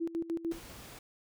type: tone with tremolo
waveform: sine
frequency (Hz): 332.6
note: E4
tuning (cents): +16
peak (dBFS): -30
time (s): 0-0.6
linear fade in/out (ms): 20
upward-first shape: square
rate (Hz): 6.7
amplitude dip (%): 80
type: noise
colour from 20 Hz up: pink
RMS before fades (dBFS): -49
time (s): 0.51-0.99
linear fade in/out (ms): 5
effects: none